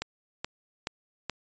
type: click train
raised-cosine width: 0.2 ms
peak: -14 dBFS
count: 4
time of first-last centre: 0.02-1.297 s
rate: 2.35 Hz
effects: resampled to 16000 Hz